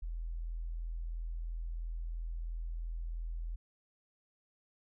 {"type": "tone", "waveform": "sine", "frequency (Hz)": 41.49, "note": "E1", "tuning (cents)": 12, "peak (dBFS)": -36, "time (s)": [0.02, 3.56], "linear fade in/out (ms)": 10, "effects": []}